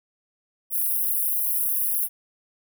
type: high-pass noise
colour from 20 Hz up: white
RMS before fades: -24 dBFS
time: 0.7-2.09 s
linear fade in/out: 50 ms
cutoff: 10000 Hz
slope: 96 dB/octave
effects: none